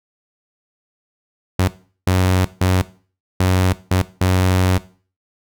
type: tone bursts at uneven times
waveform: sawtooth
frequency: 92.5 Hz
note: F#2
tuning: in tune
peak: -9 dBFS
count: 6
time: 1.59-1.68 / 2.07-2.45 / 2.61-2.82 / 3.4-3.73 / 3.91-4.02 / 4.21-4.78 s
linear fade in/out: 5 ms
effects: noise-tail reverb RT60 0.4 s tail -17 dB re dry